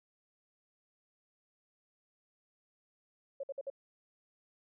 sine tone bursts, 550 Hz, C#5, 14 cents flat, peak -36 dBFS, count 4, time 3.4-3.701 s, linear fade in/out 5 ms, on 34 ms, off 55 ms, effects none

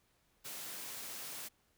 white high-pass noise, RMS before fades -45 dBFS, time 0.44-1.49 s, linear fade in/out 20 ms, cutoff 110 Hz, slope 24 dB/octave, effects pink hiss -74 dBFS RMS until 1.77 s

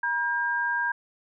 sine tone pair together, 955 / 1606.1 Hz, A#5 / G6, +42 / +42 cents, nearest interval major sixth, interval 900 cents, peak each -29 / -25 dBFS, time 0.03-0.92 s, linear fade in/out 5 ms, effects none

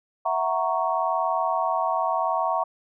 sine chord, F# dominant seventh, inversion third, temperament equal, 659.3 / 740 / 932.3 / 1108.7 Hz, E5 / F#5 / A#5 / C#6, 0 / 0 / 0 / 0 cents, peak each -27 dBFS, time 0.25-2.64 s, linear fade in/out 10 ms, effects none

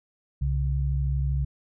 sine tone pair together, 64.94 / 137.6 Hz, C2 / C#3, -12 / -12 cents, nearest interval octave + minor second, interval 1300 cents, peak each -24 / -27 dBFS, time 0.41-1.45 s, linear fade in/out 10 ms, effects none

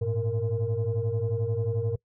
sine tone cluster, 102.9 / 114.2 / 463.9 Hz, G#2 / A#2 / A#4, -16 / -35 / -8 cents, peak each -28 dBFS, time 0.01-1.96 s, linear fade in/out 10 ms, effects noise-tail reverb RT60 0.1 s tail -23 dB re dry + tanh soft clip ceiling -19 dBFS

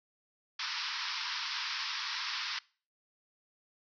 white band-pass noise, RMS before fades -37 dBFS, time 0.59-2.59 s, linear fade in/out 5 ms, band 900 to 5500 Hz, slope 96 dB/octave, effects noise-tail reverb RT60 0.4 s tail -23 dB re dry

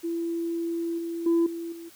sine tone with level steps, 336 Hz, E4, 33 cents sharp, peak -26 / -29 / -17 / -31 / -38 dBFS, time 0.03-1.9 s, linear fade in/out 20 ms, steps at 0.98 / 1.26 / 1.46 / 1.72 s, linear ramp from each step 5 ms, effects tanh soft clip ceiling -17 dBFS + white hiss -53 dBFS RMS until 1.95 s

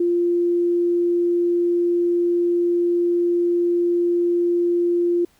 sine tone, 347.5 Hz, F4, 9 cents flat, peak -16 dBFS, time 0-5.25 s, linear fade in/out 5 ms, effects pink hiss -59 dBFS RMS until 5.39 s

